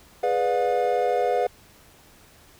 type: chord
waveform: triangle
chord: G# diminished seventh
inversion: none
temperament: equal with one note detuned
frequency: 415.3 / 493.9 / 587.3 / 714.8 Hz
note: G#4 / B4 / D5 / F5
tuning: 0 / 0 / 0 / +40 cents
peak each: -26 / -22 / -27 / -22 dBFS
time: 0.23-1.47 s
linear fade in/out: 5 ms
effects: pink hiss -53 dBFS RMS until 2.59 s